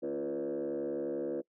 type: tone with frequency modulation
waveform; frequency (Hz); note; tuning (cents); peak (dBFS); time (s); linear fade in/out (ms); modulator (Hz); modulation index
sine; 414.9; G#4; -2; -31; 0.02-1.42; 20; 71.5; 2
effects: noise-tail reverb RT60 0.1 s tail -24 dB re dry + tanh soft clip ceiling -29 dBFS